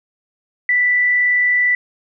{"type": "tone with frequency modulation", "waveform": "sine", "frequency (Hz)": 1975.5, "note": "B6", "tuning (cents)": 0, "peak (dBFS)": -12, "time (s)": [0.69, 1.75], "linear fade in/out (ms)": 2, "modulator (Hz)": 37.9, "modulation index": 0.34, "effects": []}